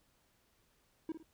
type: tone with echo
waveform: triangle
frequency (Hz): 320.7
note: E4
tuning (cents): -48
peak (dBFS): -33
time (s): 1.09-1.12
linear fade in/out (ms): 2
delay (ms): 54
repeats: 2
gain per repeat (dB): -9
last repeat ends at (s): 1.228
effects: pink hiss -73 dBFS RMS until 1.33 s